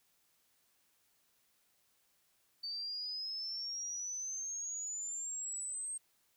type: exponential sweep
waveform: sine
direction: up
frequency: 4561 to 8460 Hz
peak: -38 dBFS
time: 2.63-5.98 s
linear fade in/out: 10 ms
effects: white hiss -74 dBFS RMS until 6.36 s